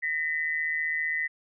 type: tone pair together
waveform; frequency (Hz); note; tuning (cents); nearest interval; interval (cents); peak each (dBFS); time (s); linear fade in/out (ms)
sine; 1844.7 / 2000; A#6 / B6; -19 / +21; minor second; 140; -30 / -28; 0.02-1.28; 20
effects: none